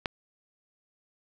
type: click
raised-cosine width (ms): 0.3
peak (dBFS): -12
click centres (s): 0.058
effects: 9-bit